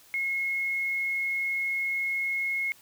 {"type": "tone with quantisation", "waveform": "sine", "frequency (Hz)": 2167, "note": "C#7", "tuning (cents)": -40, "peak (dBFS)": -26, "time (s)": [0.14, 2.72], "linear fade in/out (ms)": 0, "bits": 9, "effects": ["white hiss -56 dBFS RMS until 2.81 s"]}